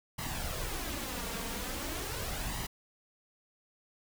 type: noise with flanger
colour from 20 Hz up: pink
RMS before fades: -37 dBFS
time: 0.18-2.67 s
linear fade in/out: 10 ms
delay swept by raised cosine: 1 to 4.4 ms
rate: 0.41 Hz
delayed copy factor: +0.55
effects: none